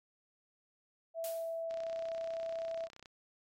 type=tone; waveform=sine; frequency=659.3 Hz; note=E5; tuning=in tune; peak=-36 dBFS; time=1.14-2.89 s; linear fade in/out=50 ms
type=noise with exponential decay; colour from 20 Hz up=blue; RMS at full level=-41 dBFS; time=1.24-1.64 s; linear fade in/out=1 ms; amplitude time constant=85 ms
type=click train; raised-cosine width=0.2 ms; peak=-35 dBFS; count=44; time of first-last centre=1.71-3.058 s; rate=31.9 Hz
effects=AAC 48 kbps